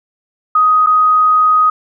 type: tone with dropouts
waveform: sine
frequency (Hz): 1252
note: D#6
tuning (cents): +10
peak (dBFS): -7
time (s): 0.55-1.7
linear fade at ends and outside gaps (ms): 5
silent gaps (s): 0.863-0.869
effects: none